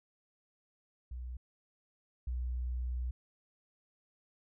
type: tone pair in turn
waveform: sine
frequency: 61.74 / 61.74 Hz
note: B1 / B1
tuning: 0 / 0 cents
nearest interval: unison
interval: 0 cents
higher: neither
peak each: -39 / -33 dBFS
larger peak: second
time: 1.11-1.37 / 2.27-3.11 s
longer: second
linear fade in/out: 5 ms
effects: none